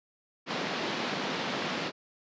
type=band-pass noise; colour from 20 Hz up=pink; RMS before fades=-33 dBFS; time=0.46-1.92 s; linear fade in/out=50 ms; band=180 to 4700 Hz; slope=24 dB/octave; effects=resampled to 16000 Hz